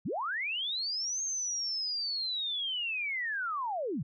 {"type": "linear two-way sweep", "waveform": "sine", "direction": "up then down", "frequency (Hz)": [108.7, 6460, 108.7], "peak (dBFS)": -31, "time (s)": [0.05, 4.03], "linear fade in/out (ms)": 10, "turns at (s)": 1.22, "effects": []}